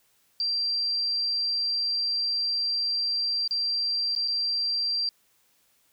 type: tone with dropouts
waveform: sine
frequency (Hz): 4719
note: D8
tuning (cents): +7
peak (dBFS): -24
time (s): 0.4-5.09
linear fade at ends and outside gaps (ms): 1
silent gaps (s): 3.477-3.509 / 4.151-4.162 / 4.277-4.282
effects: white hiss -66 dBFS RMS until 5.92 s